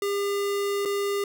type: tone with dropouts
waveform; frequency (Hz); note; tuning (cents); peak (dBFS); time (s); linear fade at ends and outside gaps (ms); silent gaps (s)
square; 402.5; G4; +46; -25; 0.02-1.24; 2; 0.852-0.856
effects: none